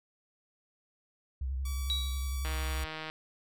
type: tone with vibrato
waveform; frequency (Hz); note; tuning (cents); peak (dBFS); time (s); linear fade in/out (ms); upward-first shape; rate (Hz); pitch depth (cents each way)
sine; 66; C2; +16; -31; 1.41-2.85; 5; square; 11; 64
type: tone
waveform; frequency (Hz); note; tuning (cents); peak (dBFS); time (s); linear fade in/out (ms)
5% pulse; 1146; D6; -43; -31; 1.65-2.84; 5
type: tone with exponential decay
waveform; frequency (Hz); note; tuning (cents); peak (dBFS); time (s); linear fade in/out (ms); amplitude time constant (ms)
sine; 3872; B7; -35; -27; 1.9-2.36; 0; 100
type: click train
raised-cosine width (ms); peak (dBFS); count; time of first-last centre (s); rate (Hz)
0.3; -23; 103; 2.45-3.1; 157
effects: none